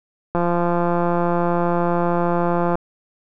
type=click train; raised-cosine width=1 ms; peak=-7 dBFS; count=417; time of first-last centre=0.35-2.755 s; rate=173 Hz; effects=none